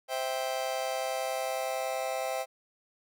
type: chord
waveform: 40% pulse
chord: C major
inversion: none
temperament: just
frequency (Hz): 523.3 / 654.1 / 784.9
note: C5 / E5 / G5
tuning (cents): 0 / -14 / +2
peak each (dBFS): -34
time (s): 0.08-2.46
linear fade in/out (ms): 50
effects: none